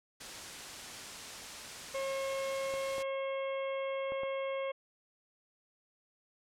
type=noise; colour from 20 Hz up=white; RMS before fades=-44 dBFS; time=0.2-3.03 s; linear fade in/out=10 ms
type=harmonic tone; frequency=541 Hz; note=C#5; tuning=42 cents flat; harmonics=1 / 2 / 3 / 4 / 5 / 6; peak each=-34 / -43 / -55 / -45 / -53 / -52 dBFS; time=1.94-4.72 s; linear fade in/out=10 ms
type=clicks; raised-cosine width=1 ms; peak=-31 dBFS; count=4; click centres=2.739 / 2.982 / 4.121 / 4.234 s
effects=low-pass 8000 Hz 12 dB/octave